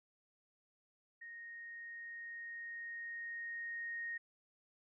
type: tone with level ramp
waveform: sine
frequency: 1862 Hz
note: A#6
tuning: 2 cents flat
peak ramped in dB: -48 to -39 dBFS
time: 1.21-4.18 s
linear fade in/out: 10 ms
effects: none